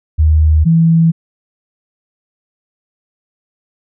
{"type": "tone pair in turn", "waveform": "sine", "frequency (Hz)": [77.78, 164.46], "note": ["D#2", "E3"], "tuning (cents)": [0, -4], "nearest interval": "octave + minor second", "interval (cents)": 1296, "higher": "second", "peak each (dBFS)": -6, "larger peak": "neither", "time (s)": [[0.18, 0.65], [0.65, 1.12]], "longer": "neither", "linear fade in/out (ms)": 20, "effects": []}